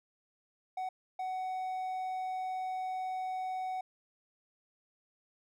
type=tone bursts at uneven times; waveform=triangle; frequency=747 Hz; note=F#5; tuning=16 cents sharp; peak=-32 dBFS; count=2; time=0.77-0.89 / 1.19-3.81 s; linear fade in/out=5 ms; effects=none